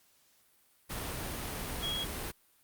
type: tone in noise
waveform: sine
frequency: 3304 Hz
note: G#7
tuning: 10 cents flat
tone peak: -33 dBFS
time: 1.82-2.05 s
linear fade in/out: 20 ms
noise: pink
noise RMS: -38 dBFS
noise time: 0.89-2.32 s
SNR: +2 dB
effects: white hiss -67 dBFS RMS until 2.63 s + Opus 48 kbps